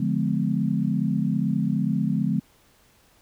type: chord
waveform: sine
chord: D diminished seventh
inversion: none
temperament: just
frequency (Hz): 146.83 / 176.2 / 211.4 / 253.7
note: D3 / F3 / Ab3 / Cb4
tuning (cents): 0 / +16 / +31 / +47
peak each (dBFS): -27 / -26 / -25 / -28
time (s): 0-2.4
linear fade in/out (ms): 5
effects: pink hiss -59 dBFS RMS until 3.21 s